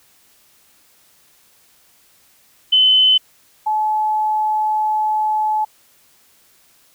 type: tone pair in turn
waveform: sine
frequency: 3038 / 858.9 Hz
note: F#7 / A5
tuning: +45 / -42 cents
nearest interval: octave + minor seventh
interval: 2187 cents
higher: first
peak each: -9 / -15 dBFS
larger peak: first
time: 2.72-3.18 / 3.66-5.65 s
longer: second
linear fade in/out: 10 ms
effects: white hiss -54 dBFS RMS until 6.94 s

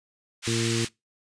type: band-pass noise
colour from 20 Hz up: pink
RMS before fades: -31 dBFS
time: 0.42-0.89 s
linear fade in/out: 50 ms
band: 2100 to 9000 Hz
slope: 12 dB/octave
type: harmonic tone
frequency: 115 Hz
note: A#2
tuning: 23 cents flat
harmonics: 1 / 2 / 3 / 4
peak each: -28 / -30 / -29 / -36 dBFS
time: 0.47-0.85 s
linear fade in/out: 5 ms
effects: noise-tail reverb RT60 0.2 s tail -23 dB re dry + resampled to 22050 Hz

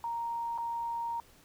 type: tone with dropouts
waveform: sine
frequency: 932.3 Hz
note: A#5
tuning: in tune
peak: -32 dBFS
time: 0.04-1.2 s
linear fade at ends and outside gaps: 1 ms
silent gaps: 0.578-0.584 s
effects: pink hiss -60 dBFS RMS until 1.44 s

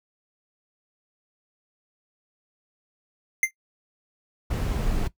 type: tone with exponential decay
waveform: square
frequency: 2088 Hz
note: C7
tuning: 4 cents flat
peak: -15 dBFS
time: 3.43-3.51 s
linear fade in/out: 2 ms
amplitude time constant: 16 ms
type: noise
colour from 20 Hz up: brown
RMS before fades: -25 dBFS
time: 4.5-5.08 s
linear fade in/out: 10 ms
effects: noise-tail reverb RT60 0.1 s tail -17 dB re dry

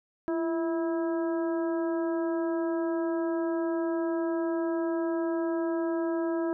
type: harmonic tone with a mistuned harmonic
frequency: 325.7 Hz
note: E4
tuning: 21 cents flat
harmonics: 1 / 2 / 3 / 4 / 5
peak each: -27 / -34 / -40 / -44 / -45 dBFS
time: 0.28-6.53 s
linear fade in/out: 0 ms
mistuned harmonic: 1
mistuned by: +56 cents
effects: none

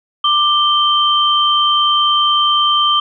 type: tone pair together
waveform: sine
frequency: 1184 / 3125 Hz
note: D6 / G7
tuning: +14 / -6 cents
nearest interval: octave + perfect fourth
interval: 1680 cents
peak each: -13 dBFS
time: 0.24-3 s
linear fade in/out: 5 ms
effects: none

